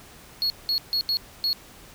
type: tone bursts at uneven times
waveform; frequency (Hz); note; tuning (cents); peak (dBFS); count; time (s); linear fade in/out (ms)
triangle; 4333; C#8; -40; -20; 5; 0.42-0.5 / 0.69-0.78 / 0.93-1.01 / 1.09-1.17 / 1.44-1.53; 0
effects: pink hiss -48 dBFS RMS until 1.94 s